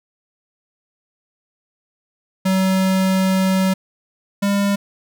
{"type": "tone pair in turn", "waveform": "square", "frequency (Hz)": [189.3, 200.6], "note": ["F#3", "G3"], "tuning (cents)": [40, 40], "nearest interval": "minor second", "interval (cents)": 100, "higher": "second", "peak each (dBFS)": [-15, -16], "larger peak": "first", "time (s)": [[2.45, 3.74], [4.42, 4.76]], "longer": "first", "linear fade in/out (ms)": 10, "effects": []}